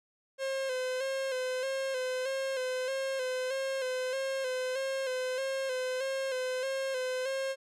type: tone with vibrato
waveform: 45% pulse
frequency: 523.3 Hz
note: C5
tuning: in tune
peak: -31 dBFS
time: 0.38-7.56 s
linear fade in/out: 50 ms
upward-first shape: square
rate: 1.6 Hz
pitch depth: 42 cents each way
effects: low-pass 9000 Hz 12 dB/octave